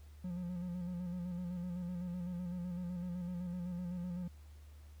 triangle tone with vibrato, 177.5 Hz, F3, 28 cents sharp, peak -36 dBFS, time 0.24-4.28 s, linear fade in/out 5 ms, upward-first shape square, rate 7.9 Hz, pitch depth 38 cents each way, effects added 74 Hz sine -52 dBFS peak until 5 s + pink hiss -68 dBFS RMS until 5 s

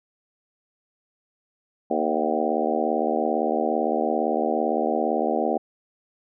harmonic tone with a mistuned harmonic, 77.7 Hz, D#2, 2 cents flat, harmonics 3 / 4 / 5 / 6 / 7 / 8 / 9 / 10, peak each -29 / -29 / -29 / -29 / -29 / -29 / -29 / -29 dBFS, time 1.9-5.58 s, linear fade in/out 10 ms, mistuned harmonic 9, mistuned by +29 cents, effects none

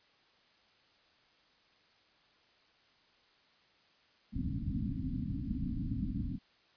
white low-pass noise, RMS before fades -36 dBFS, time 4.32-6.39 s, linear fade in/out 50 ms, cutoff 280 Hz, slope 96 dB/octave, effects white hiss -67 dBFS RMS until 6.76 s + resampled to 11025 Hz

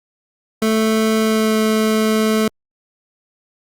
25% pulse tone with pitch glide, 220 to 218 Hz, A3 to A3, 0 to -16 cents, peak -10 dBFS, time 0.62-2.48 s, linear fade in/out 2 ms, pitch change -16 cents, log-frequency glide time 1.18-1.57 s, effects Opus 48 kbps

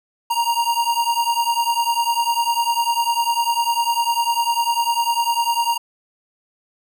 square beating tone pair, 932.3 / 942.3 Hz, A#5 / A#5, 0 / +18 cents, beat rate 10 Hz, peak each -21 dBFS, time 0.3-5.78 s, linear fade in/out 10 ms, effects none

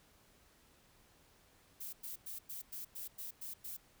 violet noise bursts, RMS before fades -45 dBFS, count 9, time 1.8-3.77 s, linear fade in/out 10 ms, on 130 ms, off 100 ms, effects pink hiss -67 dBFS RMS until 4 s

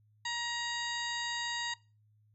harmonic tone with a mistuned harmonic, 946 Hz, A#5, 25 cents sharp, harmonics 1 / 2 / 3 / 4 / 5 / 7 / 8, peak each -39 / -38 / -45 / -41 / -44 / -46 / -49 dBFS, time 0.25-1.74 s, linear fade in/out 5 ms, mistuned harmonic 8, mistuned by -17 cents, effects noise-tail reverb RT60 0.3 s tail -20 dB re dry + added 106 Hz sine -64 dBFS peak until 2.34 s

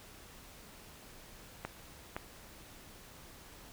clicks, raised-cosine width 0.5 ms, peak -22 dBFS, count 2, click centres 1.65 / 2.165 s, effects pink hiss -54 dBFS RMS until 3.72 s

